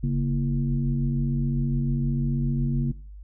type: tone with frequency modulation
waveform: sine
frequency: 139.5 Hz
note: C#3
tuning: 11 cents sharp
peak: -21 dBFS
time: 0.03-2.92 s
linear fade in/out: 10 ms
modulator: 95.3 Hz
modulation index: 1
effects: noise-tail reverb RT60 0.4 s tail -18 dB re dry + added 50 Hz sine -39 dBFS peak until 3.23 s